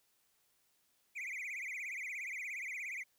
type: tone with vibrato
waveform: triangle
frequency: 2217 Hz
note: C#7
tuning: in tune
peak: -38 dBFS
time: 1.15-3.04 s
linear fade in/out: 20 ms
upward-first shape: triangle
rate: 17 Hz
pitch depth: 220 cents each way
effects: white hiss -75 dBFS RMS until 3.18 s